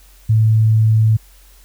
sine tone, 110.1 Hz, A2, 2 cents sharp, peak -9 dBFS, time 0.29-1.17 s, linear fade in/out 10 ms, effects added 46 Hz sine -44 dBFS peak until 1.64 s + white hiss -50 dBFS RMS until 1.64 s

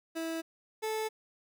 30% pulse tone pair in turn, 326.6 / 436.8 Hz, E4 / A4, -16 / -13 cents, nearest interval perfect fourth, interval 503 cents, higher second, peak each -31 / -29 dBFS, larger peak second, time 0.15-0.42 / 0.82-1.09 s, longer neither, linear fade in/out 20 ms, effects none

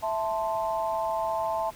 sine chord, A minor, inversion second, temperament equal, 659.3 / 880 / 1046.5 Hz, E5 / A5 / C6, 0 / 0 / 0 cents, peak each -29 / -29 / -34 dBFS, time 0.02-1.71 s, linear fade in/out 20 ms, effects pink hiss -49 dBFS RMS until 1.75 s

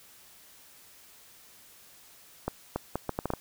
accelerating click train, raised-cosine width 1 ms, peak -15 dBFS, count 8, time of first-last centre 2.48-3.336 s, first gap 280 ms, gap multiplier 0.7, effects white hiss -55 dBFS RMS until 3.4 s

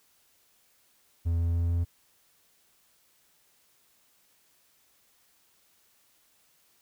triangle tone with pitch steps, 84.1 / 84.59 / 85.08 / 85.57 Hz, E2 / E2 / F2 / F2, +35 / +45 / -45 / -35 cents, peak -22 dBFS, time 1.25-1.85 s, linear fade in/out 20 ms, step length 150 ms, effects white hiss -66 dBFS RMS until 6.81 s

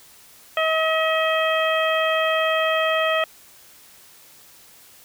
harmonic tone, 638 Hz, D#5, 43 cents sharp, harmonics 1 / 2 / 3 / 4 / 5, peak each -21 / -24 / -26 / -27 / -28 dBFS, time 0.57-3.24 s, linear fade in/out 2 ms, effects white hiss -49 dBFS RMS until 5.04 s

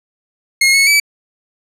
sawtooth tone with pitch steps, 2155 / 2197 / 2299 Hz, C#7 / C#7 / D7, -49 / -16 / -37 cents, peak -5 dBFS, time 0.61-1 s, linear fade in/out 5 ms, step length 130 ms, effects low-pass 12000 Hz 12 dB/octave

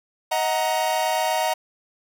45% pulse chord, D# minor, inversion none, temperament equal with one note detuned, 632 / 740 / 932.3 Hz, D#5 / F#5 / A#5, +27 / 0 / 0 cents, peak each -25 dBFS, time 0.31-1.54 s, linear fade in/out 10 ms, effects none

